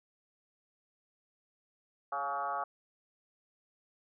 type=tone with frequency modulation; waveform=sine; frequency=987 Hz; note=B5; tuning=1 cent flat; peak=-32 dBFS; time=2.12-2.64 s; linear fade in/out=5 ms; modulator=143 Hz; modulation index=2.5; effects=none